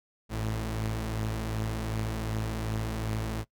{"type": "tone pair together", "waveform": "sawtooth", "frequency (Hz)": [53.68, 110], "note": ["A1", "A2"], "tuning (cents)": [-42, 0], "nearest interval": "octave", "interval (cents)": 1242, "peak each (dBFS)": [-30, -28], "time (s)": [0.29, 3.45], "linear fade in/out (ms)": 50, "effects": ["noise-tail reverb RT60 0.1 s tail -21 dB re dry"]}